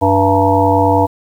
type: harmonic tone with a mistuned harmonic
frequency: 97 Hz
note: G2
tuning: 18 cents flat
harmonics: 1 / 3 / 5 / 7 / 9 / 10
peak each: -16 / -16 / -16 / -16 / -16 / -16 dBFS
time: 0.01-1.07 s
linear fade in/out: 20 ms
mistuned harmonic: 10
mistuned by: -49 cents
effects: 7-bit